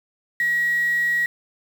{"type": "tone with quantisation", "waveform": "sine", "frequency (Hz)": 1910, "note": "A#6", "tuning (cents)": 42, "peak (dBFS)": -18, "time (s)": [0.4, 1.26], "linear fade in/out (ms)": 2, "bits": 6, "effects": []}